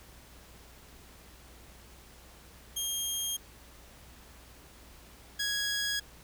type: tone pair in turn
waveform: 15% pulse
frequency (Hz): 3225 / 1660.7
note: G7 / G#6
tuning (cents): +48 / -1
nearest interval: major seventh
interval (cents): 1149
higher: first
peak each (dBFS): -24 / -23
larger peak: second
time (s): 2.76-3.37 / 5.39-6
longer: neither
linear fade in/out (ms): 10
effects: added 60 Hz sine -56 dBFS peak until 6.23 s + pink hiss -55 dBFS RMS until 6.23 s